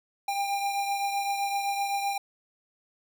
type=beating tone pair; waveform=square; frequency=798 / 805.8 Hz; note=G5 / G5; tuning=+31 / +48 cents; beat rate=7.8 Hz; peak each=-28 / -37 dBFS; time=0.28-2.18 s; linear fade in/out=5 ms; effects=none